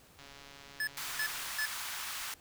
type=click train; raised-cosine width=0.2 ms; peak=-34 dBFS; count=184; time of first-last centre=0.19-1.497 s; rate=140 Hz
type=tone bursts; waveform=square; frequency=1727 Hz; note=A6; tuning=33 cents flat; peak=-32 dBFS; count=3; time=0.8-1.656 s; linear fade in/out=2 ms; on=72 ms; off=320 ms
type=high-pass noise; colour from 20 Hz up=pink; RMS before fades=-40 dBFS; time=0.97-2.34 s; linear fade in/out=2 ms; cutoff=1000 Hz; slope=24 dB/octave
effects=pink hiss -60 dBFS RMS until 2.4 s